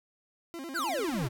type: tone with vibrato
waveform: 40% pulse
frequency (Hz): 300.7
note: D4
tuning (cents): +41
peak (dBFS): -37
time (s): 0.54-1.27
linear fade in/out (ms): 0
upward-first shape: square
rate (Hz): 10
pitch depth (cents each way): 200
type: exponential sweep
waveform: square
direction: down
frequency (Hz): 1703 to 113.8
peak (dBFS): -30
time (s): 0.74-1.29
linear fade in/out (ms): 20
type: noise with exponential growth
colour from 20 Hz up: brown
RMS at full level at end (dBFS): -42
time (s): 0.89-1.25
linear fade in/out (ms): 0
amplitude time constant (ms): 77
effects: none